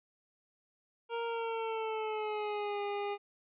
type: tone with pitch glide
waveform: 25% pulse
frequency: 465.2 to 407.3 Hz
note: A#4 to G#4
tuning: -4 to -34 cents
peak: -30 dBFS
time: 1.09-3.18 s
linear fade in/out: 50 ms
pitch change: -230 cents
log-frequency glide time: 1.25-2.81 s
effects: resampled to 8000 Hz